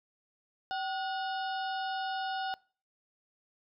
harmonic tone with a mistuned harmonic, 727 Hz, F#5, 31 cents flat, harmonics 1 / 2 / 4 / 5 / 6 / 7, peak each -33 / -39 / -45 / -47 / -49 / -50 dBFS, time 0.71-2.54 s, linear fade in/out 0 ms, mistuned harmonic 1, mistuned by +92 cents, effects noise-tail reverb RT60 0.4 s tail -23 dB re dry

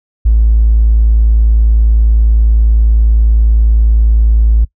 triangle tone with tanh clipping, 55 Hz, A1, in tune, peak -4 dBFS, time 0.25-4.65 s, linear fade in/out 10 ms, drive 1 dB, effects noise-tail reverb RT60 0.1 s tail -22 dB re dry

